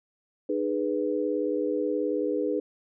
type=chord; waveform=sine; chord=G# minor; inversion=second; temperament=equal with one note detuned; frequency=303.8 / 415.3 / 493.9 Hz; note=D#4 / G#4 / B4; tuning=-41 / 0 / 0 cents; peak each=-29 dBFS; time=0.49-2.6 s; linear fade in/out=5 ms; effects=none